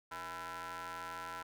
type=ring-modulated tone; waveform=sawtooth; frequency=173.8 Hz; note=F3; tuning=8 cents flat; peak=-35 dBFS; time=0.11-1.43 s; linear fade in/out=10 ms; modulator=1170 Hz; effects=none